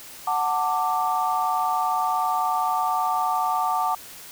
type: chord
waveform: sine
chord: D major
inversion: first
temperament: equal with one note detuned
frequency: 740 / 890.7 / 1174.7 Hz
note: F#5 / A5 / D6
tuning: 0 / +21 / 0 cents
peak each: -25 dBFS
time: 0.27-3.95 s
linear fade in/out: 5 ms
effects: white hiss -42 dBFS RMS until 4.31 s